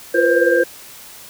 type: tone cluster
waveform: sine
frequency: 345.4 / 483.4 / 501 / 522 / 1590 Hz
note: F4 / B4 / B4 / C5 / G6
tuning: -19 / -37 / +25 / -4 / +24 cents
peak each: -18 dBFS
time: 0.14-0.64 s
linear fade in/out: 10 ms
effects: white hiss -39 dBFS RMS until 1.29 s